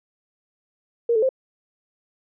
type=tone with pitch steps; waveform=sine; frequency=468.8 / 437.1 / 525 Hz; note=A#4 / A4 / C5; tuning=+10 / -11 / +6 cents; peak=-16 dBFS; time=1.09-1.291 s; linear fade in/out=5 ms; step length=67 ms; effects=none